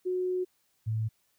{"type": "tone pair in turn", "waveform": "sine", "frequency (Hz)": [366, 110.3], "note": ["F#4", "A2"], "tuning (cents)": [-19, 5], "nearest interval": "octave + major sixth", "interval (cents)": 2076, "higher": "first", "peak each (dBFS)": -27, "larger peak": "neither", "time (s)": [[0.05, 0.45], [0.86, 1.09]], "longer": "first", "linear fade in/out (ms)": 20, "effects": ["white hiss -72 dBFS RMS until 1.38 s"]}